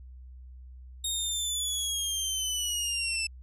20% pulse linear sweep, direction down, 3729 to 2637 Hz, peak -23 dBFS, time 1.04-3.27 s, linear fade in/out 5 ms, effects added 63 Hz sine -44 dBFS peak until 3.42 s + resampled to 32000 Hz

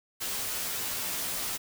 white noise with comb filter, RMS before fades -33 dBFS, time 0.2-1.58 s, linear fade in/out 20 ms, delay 14 ms, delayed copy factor -0.75, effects none

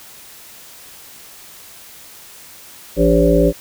harmonic tone with a mistuned harmonic, 56.7 Hz, A#1, 47 cents flat, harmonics 1 / 3 / 5 / 7 / 9 / 10, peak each -17 / -17 / -17 / -17 / -17 / -17 dBFS, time 2.96-3.53 s, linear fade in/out 50 ms, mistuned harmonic 5, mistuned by +32 cents, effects white hiss -40 dBFS RMS until 3.6 s

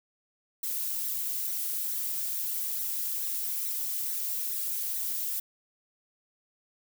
violet noise with flanger, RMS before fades -32 dBFS, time 0.63-5.4 s, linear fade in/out 5 ms, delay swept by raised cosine 0.5 to 3.7 ms, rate 2.3 Hz, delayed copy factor +0.55, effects none

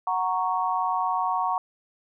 sine chord, F# major, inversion none, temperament equal, 740 / 932.3 / 1108.7 Hz, F#5 / A#5 / C#6, 0 / 0 / 0 cents, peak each -27 dBFS, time 0.07-1.58 s, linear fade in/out 2 ms, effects none

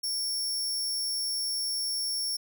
sawtooth tone, 5470 Hz, F8, 37 cents flat, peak -26 dBFS, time 0.03-2.37 s, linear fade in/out 10 ms, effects none

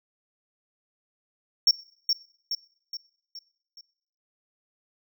triangle tone with echo, 5480 Hz, F8, 34 cents flat, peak -13 dBFS, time 1.67-1.71 s, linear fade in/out 2 ms, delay 420 ms, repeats 5, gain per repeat -6 dB, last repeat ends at 3.81 s, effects noise-tail reverb RT60 0.8 s tail -23 dB re dry + tanh soft clip ceiling -10 dBFS

